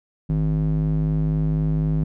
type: tone with band-pass filter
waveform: square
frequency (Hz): 52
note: G#1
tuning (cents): +3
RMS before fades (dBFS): -21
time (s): 0.29-2.04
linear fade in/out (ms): 5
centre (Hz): 170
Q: 2.5
effects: none